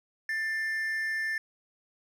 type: tone pair together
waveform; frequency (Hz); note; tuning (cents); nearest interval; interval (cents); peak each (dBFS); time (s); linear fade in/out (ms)
triangle; 1777 / 2111; A6 / C7; +17 / +15; minor third; 298; -27 / -38; 0.29-1.38; 2
effects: none